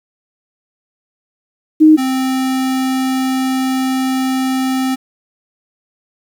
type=tone pair in turn; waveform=sine / square; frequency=311 / 261.5 Hz; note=D#4 / C4; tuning=-1 / -1 cents; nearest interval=minor third; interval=300 cents; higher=first; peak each=-3 / -15 dBFS; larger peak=first; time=1.8-1.97 / 1.97-4.96 s; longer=second; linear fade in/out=20 ms; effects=7-bit